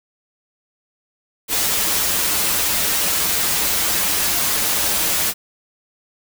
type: noise with comb filter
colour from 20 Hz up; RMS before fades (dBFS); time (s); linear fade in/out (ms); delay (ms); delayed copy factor
white; -19; 1.48-5.34; 50; 7.9; -0.6
effects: none